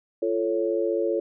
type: chord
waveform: sine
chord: F augmented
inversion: none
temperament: equal with one note detuned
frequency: 344.2 / 440 / 554.4 Hz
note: F4 / A4 / C#5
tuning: -25 / 0 / 0 cents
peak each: -26 / -26 / -27 dBFS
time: 0.22-1.2 s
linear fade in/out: 5 ms
effects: none